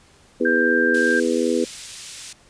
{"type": "harmonic tone", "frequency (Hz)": 82.41, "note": "E2", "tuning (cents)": 0, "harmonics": [3, 4, 5, 6], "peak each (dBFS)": [-23, -23, -23, -23], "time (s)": [0.4, 1.65], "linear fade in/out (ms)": 10}
{"type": "tone", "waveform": "sine", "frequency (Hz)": 1585, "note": "G6", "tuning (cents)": 19, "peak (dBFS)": -18, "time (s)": [0.45, 1.2], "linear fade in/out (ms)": 5}
{"type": "band-pass noise", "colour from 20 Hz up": "white", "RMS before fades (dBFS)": -37, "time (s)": [0.94, 2.33], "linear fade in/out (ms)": 5, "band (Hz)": [2400, 9000], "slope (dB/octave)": 12}
{"effects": ["pink hiss -53 dBFS RMS until 2.49 s", "resampled to 22050 Hz"]}